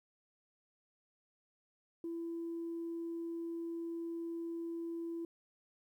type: tone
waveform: sine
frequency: 334.9 Hz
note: E4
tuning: 27 cents sharp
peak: -37 dBFS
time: 2.04-5.25 s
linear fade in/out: 2 ms
effects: tanh soft clip ceiling -34 dBFS + 12-bit